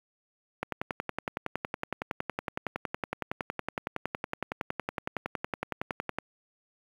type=click train; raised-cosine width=0.5 ms; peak=-15 dBFS; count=61; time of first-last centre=0.63-6.186 s; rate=10.8 Hz; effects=high-pass 100 Hz 12 dB/octave + 8-bit